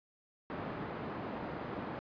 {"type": "band-pass noise", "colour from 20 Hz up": "pink", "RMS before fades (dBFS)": -41, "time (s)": [0.5, 1.99], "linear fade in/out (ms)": 0, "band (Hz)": [150, 1300], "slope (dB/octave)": 12, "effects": ["resampled to 11025 Hz"]}